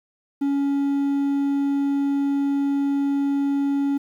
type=tone; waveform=triangle; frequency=280 Hz; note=C#4; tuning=18 cents sharp; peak=-17 dBFS; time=0.41-3.98 s; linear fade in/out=10 ms; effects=9-bit